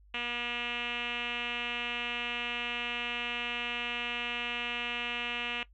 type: tone with low-pass filter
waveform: 5% pulse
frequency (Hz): 240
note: B3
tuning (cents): -49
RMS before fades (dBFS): -35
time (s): 0.14-5.63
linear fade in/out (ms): 2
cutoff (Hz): 2800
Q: 5.2
effects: noise-tail reverb RT60 0.1 s tail -18 dB re dry + added 50 Hz sine -56 dBFS peak until 5.73 s